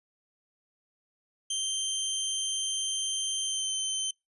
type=tone with pitch glide; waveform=20% pulse; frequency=3136 to 3095 Hz; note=G7 to G7; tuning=0 to -23 cents; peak=-23 dBFS; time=1.5-4.11 s; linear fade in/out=5 ms; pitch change=-23 cents; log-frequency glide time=3.43-3.72 s; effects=noise-tail reverb RT60 0.2 s tail -25 dB re dry + resampled to 24000 Hz